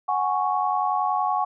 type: chord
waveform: sine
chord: F# suspended second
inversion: none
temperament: equal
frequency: 740 / 830.6 / 1108.7 Hz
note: F#5 / G#5 / C#6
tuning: 0 / 0 / 0 cents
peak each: -25 dBFS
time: 0.08-1.45 s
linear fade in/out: 10 ms
effects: none